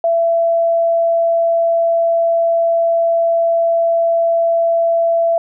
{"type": "tone", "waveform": "sine", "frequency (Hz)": 670, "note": "E5", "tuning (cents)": 28, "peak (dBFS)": -11, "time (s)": [0.04, 5.38], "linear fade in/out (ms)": 2, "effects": []}